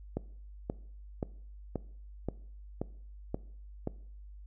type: click train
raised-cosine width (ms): 2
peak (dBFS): -19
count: 8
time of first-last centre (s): 0.17-3.874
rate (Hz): 1.89
effects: noise-tail reverb RT60 0.6 s tail -20 dB re dry + added 50 Hz sine -46 dBFS peak until 4.46 s